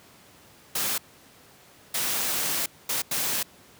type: noise bursts at uneven times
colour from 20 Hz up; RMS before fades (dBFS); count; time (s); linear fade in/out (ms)
white; -27; 4; 0.75-0.98 / 1.94-2.66 / 2.89-3.02 / 3.11-3.43; 5
effects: pink hiss -53 dBFS RMS until 3.79 s + high-pass 100 Hz 12 dB/octave